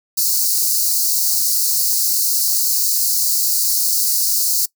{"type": "high-pass noise", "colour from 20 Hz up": "white", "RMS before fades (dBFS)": -17, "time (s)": [0.17, 4.66], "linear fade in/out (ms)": 10, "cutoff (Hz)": 4200, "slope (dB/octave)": 96, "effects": ["noise-tail reverb RT60 0.1 s tail -22 dB re dry"]}